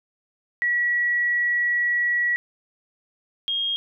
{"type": "tone pair in turn", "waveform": "sine", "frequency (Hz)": [1930, 3246], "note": ["B6", "G#7"], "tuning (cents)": [-40, -40], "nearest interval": "major sixth", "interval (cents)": 900, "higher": "second", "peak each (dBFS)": [-19, -22], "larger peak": "first", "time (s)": [[0.62, 2.36], [3.48, 3.76]], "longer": "first", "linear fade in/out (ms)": 0, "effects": []}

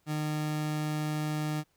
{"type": "tone", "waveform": "30% pulse", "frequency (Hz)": 152.3, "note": "D#3", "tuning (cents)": -37, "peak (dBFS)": -27, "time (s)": [0.06, 1.64], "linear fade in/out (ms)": 50, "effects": ["pink hiss -72 dBFS RMS until 1.76 s"]}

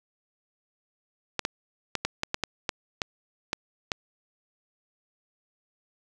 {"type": "clicks", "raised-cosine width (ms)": 0.2, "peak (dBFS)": -9, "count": 11, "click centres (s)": [1.393, 1.451, 1.953, 2.05, 2.234, 2.344, 2.437, 2.692, 3.018, 3.531, 3.918], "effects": []}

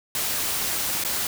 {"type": "noise with dropouts", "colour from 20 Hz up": "white", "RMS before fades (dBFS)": -26, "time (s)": [0.15, 1.27], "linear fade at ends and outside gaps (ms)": 1, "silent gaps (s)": [1.038, 1.048], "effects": []}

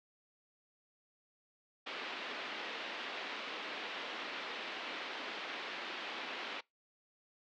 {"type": "band-pass noise", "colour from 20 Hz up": "white", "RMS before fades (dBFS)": -43, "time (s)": [1.86, 6.61], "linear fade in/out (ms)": 10, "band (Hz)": [250, 3500], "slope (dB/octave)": 24, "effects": ["noise-tail reverb RT60 0.2 s tail -25 dB re dry", "low-pass 6000 Hz 12 dB/octave"]}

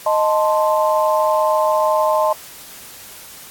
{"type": "chord", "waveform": "sine", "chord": "A diminished", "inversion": "second", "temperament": "equal", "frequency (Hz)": [622.3, 880, 1046.5], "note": ["Eb5", "A5", "C6"], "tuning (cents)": [0, 0, 0], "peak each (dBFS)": [-16, -19, -19], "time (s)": [0.06, 2.33], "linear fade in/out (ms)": 5, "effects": ["white hiss -38 dBFS RMS until 3.5 s", "AAC 64 kbps"]}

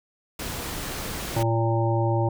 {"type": "noise", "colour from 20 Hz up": "pink", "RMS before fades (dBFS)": -32, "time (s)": [0.39, 1.43], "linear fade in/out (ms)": 5}
{"type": "harmonic tone", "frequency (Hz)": 114.4, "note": "A#2", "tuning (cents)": -32, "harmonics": [1, 3, 5, 7, 8], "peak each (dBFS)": [-22, -27, -29, -30, -31], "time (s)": [1.36, 2.29], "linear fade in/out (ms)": 5}
{"effects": []}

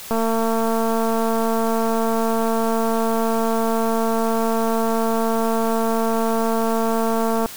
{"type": "click train", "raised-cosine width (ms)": 1, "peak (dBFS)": -9, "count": 1662, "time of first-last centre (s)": [0.11, 7.46], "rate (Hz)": 226, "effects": ["white hiss -36 dBFS RMS until 7.56 s"]}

